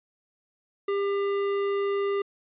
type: tone with tanh clipping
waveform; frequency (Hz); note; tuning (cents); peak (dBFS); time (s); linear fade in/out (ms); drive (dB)
sine; 399.6; G4; +33; -26; 0.88-2.22; 5; 15
effects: resampled to 8000 Hz